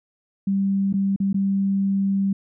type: tone with dropouts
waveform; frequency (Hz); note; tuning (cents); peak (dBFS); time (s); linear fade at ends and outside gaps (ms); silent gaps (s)
sine; 196; G3; 0; -18; 0.47-2.33; 5; 0.928-0.938 / 1.162-1.201 / 1.33-1.343
effects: none